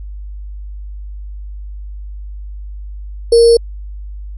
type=tone with sample-and-hold; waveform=sine; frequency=465.5 Hz; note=A#4; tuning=2 cents flat; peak=-4 dBFS; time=3.32-3.57 s; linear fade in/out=5 ms; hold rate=4900 Hz; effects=added 50 Hz sine -25 dBFS peak until 4.37 s + resampled to 24000 Hz